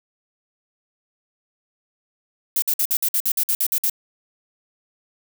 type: noise bursts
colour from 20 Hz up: violet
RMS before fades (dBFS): -20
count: 12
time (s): 2.56-3.898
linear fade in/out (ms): 2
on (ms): 62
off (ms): 54
effects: none